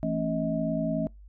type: tone cluster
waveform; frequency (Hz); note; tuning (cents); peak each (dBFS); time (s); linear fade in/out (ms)
sine; 167 / 223.5 / 274.6 / 633; E3 / A3 / C#4 / D#5; +23 / +27 / -16 / +30; -31; 0.03-1.07; 0
effects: noise-tail reverb RT60 0.2 s tail -25 dB re dry + added 50 Hz sine -46 dBFS peak until 1.28 s